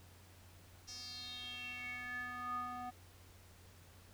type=tone with band-pass filter sweep; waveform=square; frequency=246.9 Hz; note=B3; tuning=in tune; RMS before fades=-45 dBFS; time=0.87-2.91 s; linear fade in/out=20 ms; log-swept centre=5600 to 890 Hz; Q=7; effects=added 90 Hz sine -60 dBFS peak until 4.13 s + pink hiss -63 dBFS RMS until 4.13 s